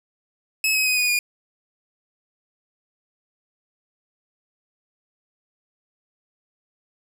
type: tone with pitch steps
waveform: sawtooth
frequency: 2580 / 2543 / 2507 / 2471 / 2435 Hz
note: E7 / D#7 / D#7 / D#7 / D#7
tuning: -38 / +37 / +12 / -13 / -38 cents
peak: -15 dBFS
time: 0.64-1.19 s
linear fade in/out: 2 ms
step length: 110 ms
effects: none